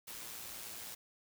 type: noise with amplitude modulation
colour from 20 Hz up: white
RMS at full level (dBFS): -45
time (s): 0.07-0.95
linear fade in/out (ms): 10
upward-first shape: sine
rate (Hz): 114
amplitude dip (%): 35
effects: none